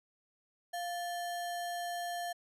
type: tone with sample-and-hold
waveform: sine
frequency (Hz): 698.5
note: F5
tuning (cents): 0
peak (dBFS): -35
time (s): 0.73-2.33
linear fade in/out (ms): 10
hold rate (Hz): 2450
effects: resampled to 32000 Hz